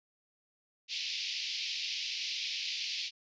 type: band-pass noise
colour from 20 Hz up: white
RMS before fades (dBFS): -37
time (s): 0.88-3.11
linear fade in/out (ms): 50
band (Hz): 2300 to 5300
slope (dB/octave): 48
effects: resampled to 16000 Hz

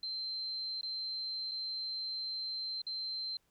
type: tone with dropouts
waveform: sine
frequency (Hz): 4117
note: C8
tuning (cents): -29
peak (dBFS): -36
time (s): 0.03-3.37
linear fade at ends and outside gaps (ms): 2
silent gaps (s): 0.811-0.831 / 1.513-1.517 / 2.818-2.867
effects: pink hiss -75 dBFS RMS until 3.5 s

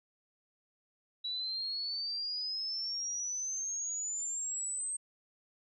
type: exponential sweep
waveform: sine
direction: up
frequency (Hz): 3907 to 8372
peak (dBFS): -34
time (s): 1.24-4.97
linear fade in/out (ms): 10
effects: none

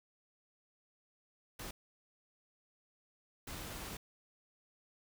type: noise bursts at uneven times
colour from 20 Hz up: pink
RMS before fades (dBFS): -45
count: 2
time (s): 1.59-1.71 / 3.47-3.97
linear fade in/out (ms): 5
effects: none

